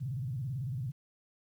sine tone with vibrato, 128.5 Hz, C3, 31 cents flat, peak -33 dBFS, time 0-0.92 s, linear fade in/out 20 ms, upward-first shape square, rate 18 Hz, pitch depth 190 cents each way, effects 11-bit

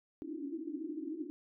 pink band-pass noise, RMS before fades -41 dBFS, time 0.22-1.3 s, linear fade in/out 0 ms, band 280 to 340 Hz, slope 96 dB/octave, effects none

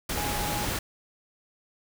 sine tone in noise, 830.6 Hz, G#5, in tune, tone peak -33 dBFS, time 0.17-0.65 s, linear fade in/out 5 ms, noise pink, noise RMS -30 dBFS, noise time 0.09-0.79 s, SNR -6 dB, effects none

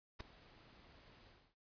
pink noise with ADSR envelope, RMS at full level -44 dBFS, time 0.19-1.55 s, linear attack 17 ms, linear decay 4 ms, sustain -19 dB, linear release 280 ms, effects noise-tail reverb RT60 0.1 s tail -24 dB re dry + resampled to 11025 Hz

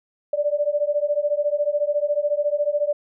sine beating tone pair, 580 / 594 Hz, D5 / D5, -22 / +20 cents, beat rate 14 Hz, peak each -22 dBFS, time 0.33-2.93 s, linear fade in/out 5 ms, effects none

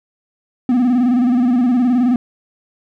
triangle tone with vibrato, 246.9 Hz, B3, in tune, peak -9 dBFS, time 0.69-2.16 s, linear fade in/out 2 ms, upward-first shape square, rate 19 Hz, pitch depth 67 cents each way, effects none

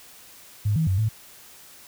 sine tone with pitch steps, 104 / 160.1 / 94.5 / 109.5 Hz, G#2 / D#3 / F#2 / A2, +3 / +50 / +37 / -8 cents, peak -19 dBFS, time 0.65-1.09 s, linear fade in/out 10 ms, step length 110 ms, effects white hiss -48 dBFS RMS until 1.87 s

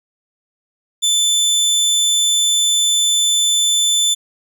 25% pulse tone, 3520 Hz, A7, in tune, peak -9 dBFS, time 1.02-4.15 s, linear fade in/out 20 ms, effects none

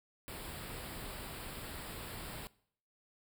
pink band-stop noise, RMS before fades -45 dBFS, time 0.28-2.47 s, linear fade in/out 0 ms, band 5100 to 7500 Hz, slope 96 dB/octave, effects noise-tail reverb RT60 0.6 s tail -21 dB re dry

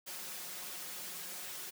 white noise with comb filter, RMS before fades -44 dBFS, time 0.06-1.71 s, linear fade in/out 20 ms, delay 5.5 ms, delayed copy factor +0.85, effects high-pass 150 Hz 12 dB/octave

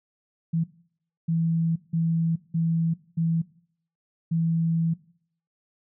sine tone bursts at uneven times, 164.81 Hz, E3, in tune, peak -21 dBFS, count 6, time 0.53-0.64 / 1.28-1.76 / 1.93-2.36 / 2.54-2.94 / 3.17-3.42 / 4.31-4.94 s, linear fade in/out 10 ms, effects noise-tail reverb RT60 0.6 s tail -19 dB re dry

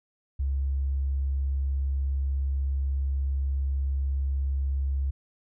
triangle tone with tanh clipping, 68.3 Hz, C#2, 25 cents flat, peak -24 dBFS, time 0.39-5.11 s, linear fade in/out 10 ms, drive 4 dB, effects none

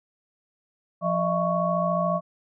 sine tone cluster, 174.7 / 613 / 667 / 1111 Hz, F3 / D#5 / E5 / C#6, +1 / -26 / +20 / +4 cents, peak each -27 dBFS, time 1.01-2.21 s, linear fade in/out 50 ms, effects none

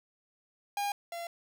45% pulse tone pair in turn, 811 / 682.9 Hz, G#5 / F5, -41 / -39 cents, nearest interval minor third, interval 298 cents, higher first, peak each -30 / -37 dBFS, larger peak first, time 0.77-0.92 / 1.12-1.27 s, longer neither, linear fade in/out 2 ms, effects none

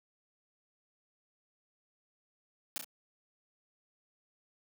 white noise with echo, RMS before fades -36 dBFS, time 2.76-2.78 s, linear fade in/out 0 ms, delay 32 ms, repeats 2, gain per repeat -5 dB, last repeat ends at 2.844 s, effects high-pass 150 Hz 12 dB/octave

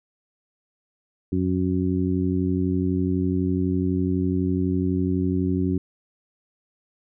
harmonic tone, 92 Hz, F#2, 9 cents flat, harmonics 1 / 2 / 3 / 4, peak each -26 / -25 / -24 / -29 dBFS, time 1.32-5.78 s, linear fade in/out 5 ms, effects none

